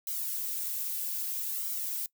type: noise with flanger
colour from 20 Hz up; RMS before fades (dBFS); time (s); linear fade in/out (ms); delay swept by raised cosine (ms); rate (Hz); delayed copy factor
violet; -34; 0.07-2.06; 2; 1.1 to 4.5; 0.62; -0.95
effects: noise-tail reverb RT60 0.1 s tail -21 dB re dry